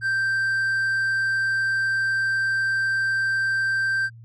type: tone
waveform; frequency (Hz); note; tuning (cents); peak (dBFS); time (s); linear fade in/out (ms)
triangle; 1568; G6; 0; -18; 0.01-4.1; 50
effects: added 115 Hz sine -41 dBFS peak until 4.24 s + MP3 48 kbps